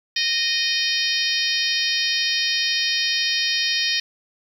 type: harmonic tone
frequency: 618 Hz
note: D#5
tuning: 12 cents flat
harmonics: 3 / 4 / 5 / 6 / 7 / 8 / 9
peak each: -27 / -27 / -27 / -27 / -27 / -27 / -27 dBFS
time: 0.16-4 s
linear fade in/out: 5 ms
effects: 8-bit